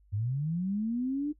sine linear sweep, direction up, 96 to 302.8 Hz, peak -28 dBFS, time 0.12-1.33 s, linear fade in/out 20 ms, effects noise-tail reverb RT60 0.1 s tail -22 dB re dry + added 50 Hz sine -59 dBFS peak until 1.39 s

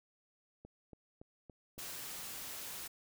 click train, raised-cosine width 2 ms, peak -38 dBFS, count 5, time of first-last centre 0.65-1.78 s, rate 3.54 Hz
white noise, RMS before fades -45 dBFS, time 1.78-2.88 s, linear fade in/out 10 ms
effects none

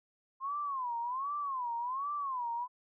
sine tone with vibrato, 1046 Hz, C6, 1 cent flat, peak -33 dBFS, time 0.4-2.68 s, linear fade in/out 50 ms, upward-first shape sine, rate 1.3 Hz, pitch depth 200 cents each way, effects none

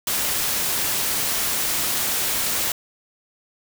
white noise, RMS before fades -23 dBFS, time 0.07-2.72 s, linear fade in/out 2 ms, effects none

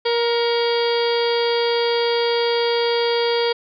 harmonic tone with a mistuned harmonic, 470.9 Hz, A#4, 18 cents sharp, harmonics 1 / 2 / 3 / 4 / 5 / 6 / 7 / 8 / 9 / 10, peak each -18 / -26 / -32 / -33 / -32 / -36 / -28 / -35 / -35 / -29 dBFS, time 0.05-3.53 s, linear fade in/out 10 ms, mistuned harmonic 5, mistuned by -66 cents, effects none

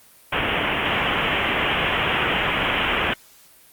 white low-pass noise, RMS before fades -22 dBFS, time 0.32-3.14 s, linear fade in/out 10 ms, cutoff 3200 Hz, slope 96 dB/octave, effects white hiss -51 dBFS RMS until 3.72 s + Opus 32 kbps

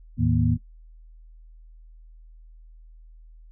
sine tone cluster, 77.8 / 108.5 / 157.2 / 237.5 Hz, D#2 / A2 / D#3 / A#3, 0 / -24 / +18 / +33 cents, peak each -26 / -22 / -25 / -24 dBFS, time 0.17-0.58 s, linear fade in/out 50 ms, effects noise-tail reverb RT60 0.1 s tail -17 dB re dry + added 40 Hz sine -45 dBFS peak until 3.51 s

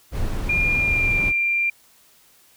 brown noise, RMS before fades -25 dBFS, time 0.11-1.33 s, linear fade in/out 50 ms
sine tone with pitch glide, 2409 to 2379 Hz, D7 to D7, +43 to +22 cents, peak -18 dBFS, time 0.49-1.7 s, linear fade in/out 5 ms, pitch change -21 cents, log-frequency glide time 0.76-1.14 s
effects white hiss -55 dBFS RMS until 2.56 s

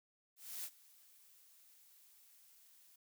blue noise with ADSR envelope, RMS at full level -43 dBFS, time 0.36-2.96 s, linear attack 280 ms, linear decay 59 ms, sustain -22 dB, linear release 6 ms, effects none

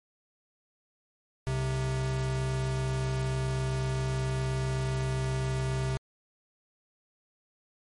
square tone pair together, 63.33 / 130.9 Hz, B1 / C3, +44 / +1 cents, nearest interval octave + minor second, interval 1257 cents, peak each -36 / -29 dBFS, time 1.47-5.97 s, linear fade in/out 0 ms, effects MP3 48 kbps

